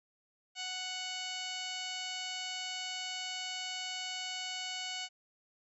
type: harmonic tone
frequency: 740 Hz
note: F#5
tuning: in tune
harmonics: 1 / 2 / 3 / 4 / 5 / 6 / 7 / 8 / 9 / 10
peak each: -47 / -49 / -45 / -41 / -50 / -45 / -52 / -51 / -51 / -50 dBFS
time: 0.55-5.09 s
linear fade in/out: 50 ms
effects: none